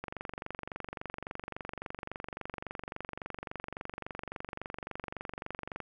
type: click train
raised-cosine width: 0.5 ms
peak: -23 dBFS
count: 137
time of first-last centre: 0.04-5.803 s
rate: 23.6 Hz
effects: none